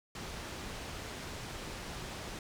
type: low-pass noise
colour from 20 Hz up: pink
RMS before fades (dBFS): -43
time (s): 0.15-2.39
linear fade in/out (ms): 2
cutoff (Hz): 7200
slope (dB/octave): 12
effects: none